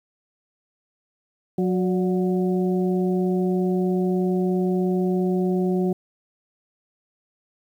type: harmonic tone with a mistuned harmonic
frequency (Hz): 183.1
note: F#3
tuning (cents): -18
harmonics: 1 / 2 / 3 / 4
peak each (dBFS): -21 / -23 / -36 / -34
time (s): 1.58-5.93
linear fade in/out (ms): 5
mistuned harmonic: 3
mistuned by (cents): +79
effects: 9-bit